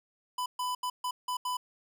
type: tone bursts at uneven times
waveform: square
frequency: 998 Hz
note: B5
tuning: 18 cents sharp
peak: -31 dBFS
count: 6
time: 0.38-0.46 / 0.59-0.75 / 0.83-0.9 / 1.04-1.11 / 1.28-1.37 / 1.45-1.57 s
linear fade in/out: 5 ms
effects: none